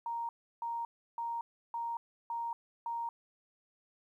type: tone bursts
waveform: sine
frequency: 932.3 Hz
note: A#5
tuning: in tune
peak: -34 dBFS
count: 6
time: 0.06-3.09 s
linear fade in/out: 2 ms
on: 230 ms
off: 330 ms
effects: 12-bit